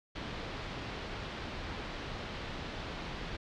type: low-pass noise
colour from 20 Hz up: pink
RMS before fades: -41 dBFS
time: 0.15-3.37 s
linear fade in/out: 10 ms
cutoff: 4300 Hz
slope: 24 dB/octave
effects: none